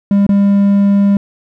triangle tone with dropouts, 200.2 Hz, G3, 37 cents sharp, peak -5 dBFS, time 0.11-1.17 s, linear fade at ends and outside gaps 2 ms, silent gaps 0.266-0.291 s, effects none

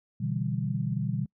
sine chord, E minor seventh, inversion second, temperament equal, 123.47 / 146.83 / 164.81 / 196 Hz, B2 / D3 / E3 / G3, 0 / 0 / 0 / 0 cents, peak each -31 / -32 / -34 / -33 dBFS, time 0.2-1.26 s, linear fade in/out 10 ms, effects noise-tail reverb RT60 0.1 s tail -26 dB re dry

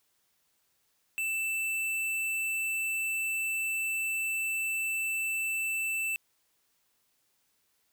sine tone with hard clipping, 2655 Hz, E7, 12 cents sharp, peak -30 dBFS, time 1.18-6.16 s, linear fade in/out 0 ms, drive 17 dB, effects white hiss -73 dBFS RMS until 7.92 s

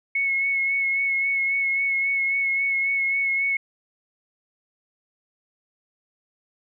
sine tone with vibrato, 2192 Hz, C#7, 20 cents flat, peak -20 dBFS, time 0.15-3.57 s, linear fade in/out 5 ms, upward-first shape sine, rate 3.7 Hz, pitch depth 22 cents each way, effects none

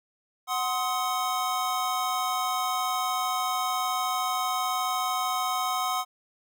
square chord, C diminished, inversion second, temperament equal with one note detuned, 740 / 1046.5 / 1266.3 Hz, Gb5 / C6 / Eb6, 0 / 0 / +30 cents, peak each -31 dBFS, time 0.47-6.05 s, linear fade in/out 50 ms, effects none

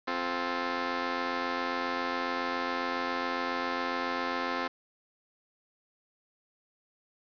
10% pulse chord, F major, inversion second, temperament just, 261.9 / 349.2 / 436.5 Hz, C4 / F4 / A4, +2 / 0 / -14 cents, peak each -25 / -28 / -31 dBFS, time 0.07-4.68 s, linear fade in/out 10 ms, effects resampled to 11025 Hz + 8-bit

